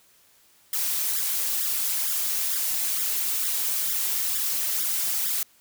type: noise with flanger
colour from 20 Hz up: blue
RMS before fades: -26 dBFS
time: 0.73-5.43 s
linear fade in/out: 2 ms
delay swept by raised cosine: 0.56 to 5.16 ms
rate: 2.2 Hz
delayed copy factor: +0.95
effects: white hiss -59 dBFS RMS until 5.6 s